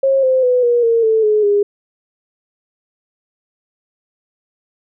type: tone with pitch steps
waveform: sine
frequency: 540 / 518.9 / 498.6 / 479.1 / 460.4 / 442.4 / 425.1 / 408.5 Hz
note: C#5 / C5 / B4 / A#4 / A#4 / A4 / G#4 / G#4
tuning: -45 / -14 / +16 / +47 / -22 / +9 / +40 / -29 cents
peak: -10 dBFS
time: 0.03-1.63 s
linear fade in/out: 5 ms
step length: 200 ms
effects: none